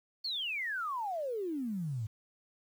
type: exponential sweep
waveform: sine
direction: down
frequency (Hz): 4521 to 102.2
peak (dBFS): -33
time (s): 0.24-2.07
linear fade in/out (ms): 10
effects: 10-bit